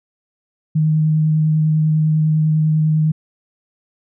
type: tone with vibrato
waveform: sine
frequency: 155.56 Hz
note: D#3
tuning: in tune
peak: -12 dBFS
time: 0.75-3.12 s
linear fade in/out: 10 ms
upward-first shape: sine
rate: 10 Hz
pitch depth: 12 cents each way
effects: none